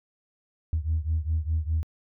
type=beating tone pair; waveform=sine; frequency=77.78 / 82.68 Hz; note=D#2 / E2; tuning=0 / +6 cents; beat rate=4.9 Hz; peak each=-25 / -27 dBFS; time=0.73-1.83 s; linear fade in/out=0 ms; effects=tanh soft clip ceiling -18 dBFS